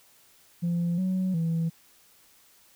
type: tone with pitch steps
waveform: sine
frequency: 172 / 186.4 / 164.8 Hz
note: F3 / F#3 / E3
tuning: -26 / +13 / 0 cents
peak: -22 dBFS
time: 0.62-1.7 s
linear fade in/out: 20 ms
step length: 360 ms
effects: tanh soft clip ceiling -22 dBFS + white hiss -59 dBFS RMS until 2.75 s